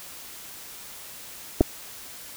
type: clicks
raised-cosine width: 2 ms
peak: -4 dBFS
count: 2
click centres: 1.608 / 1.611 s
effects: white hiss -42 dBFS RMS until 2.36 s